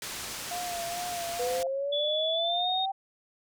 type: low-pass noise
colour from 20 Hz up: white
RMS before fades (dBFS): -38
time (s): 0.02-1.63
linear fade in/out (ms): 2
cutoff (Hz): 8500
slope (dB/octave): 12
type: tone with vibrato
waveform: sine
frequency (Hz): 698.5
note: F5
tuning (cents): 0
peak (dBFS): -33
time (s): 0.51-1.67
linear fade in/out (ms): 2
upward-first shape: sine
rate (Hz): 2.3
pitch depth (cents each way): 40
type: exponential sweep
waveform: sine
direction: up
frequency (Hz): 487.3 to 784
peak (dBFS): -28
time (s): 1.39-2.92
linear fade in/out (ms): 10
type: tone with pitch glide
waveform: sine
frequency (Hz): 3436 to 3704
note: A7 to A#7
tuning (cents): -42 to -12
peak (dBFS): -28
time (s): 1.92-2.86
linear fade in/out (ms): 10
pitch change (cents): +130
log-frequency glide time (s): 2.32-2.69
effects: none